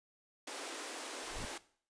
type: high-pass noise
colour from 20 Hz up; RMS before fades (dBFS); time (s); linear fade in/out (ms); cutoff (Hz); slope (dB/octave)
pink; -44; 0.47-1.58; 5; 280; 48
type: noise with exponential growth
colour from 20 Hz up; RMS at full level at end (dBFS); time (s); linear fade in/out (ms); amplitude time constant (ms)
brown; -35; 1.21-1.45; 0; 52
effects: noise-tail reverb RT60 0.5 s tail -17 dB re dry + resampled to 22050 Hz